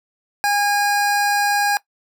25% pulse tone, 817 Hz, G#5, 29 cents flat, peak -12 dBFS, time 0.44-1.77 s, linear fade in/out 0 ms, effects noise-tail reverb RT60 0.1 s tail -19 dB re dry

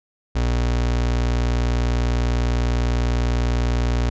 35% pulse tone, 60 Hz, B1, 49 cents flat, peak -16 dBFS, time 0.35-4.1 s, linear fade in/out 10 ms, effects resampled to 16000 Hz

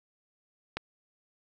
click, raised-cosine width 0.3 ms, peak -16 dBFS, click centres 0.77 s, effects none

